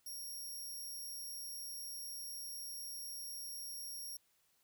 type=tone; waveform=10% pulse; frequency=5588 Hz; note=F8; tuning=in tune; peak=-38 dBFS; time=0.06-4.17 s; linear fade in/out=5 ms; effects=white hiss -75 dBFS RMS until 4.63 s